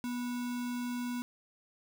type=tone with sample-and-hold; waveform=sine; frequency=243.9 Hz; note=B3; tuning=21 cents flat; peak=-33 dBFS; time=0.04-1.22 s; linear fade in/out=0 ms; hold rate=1225 Hz; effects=none